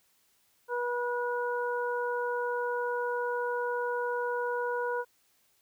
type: harmonic tone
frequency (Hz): 485.6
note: B4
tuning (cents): -29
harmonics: 1 / 2 / 3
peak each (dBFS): -31 / -34 / -36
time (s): 0.68-5.05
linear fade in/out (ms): 50
effects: white hiss -69 dBFS RMS until 5.61 s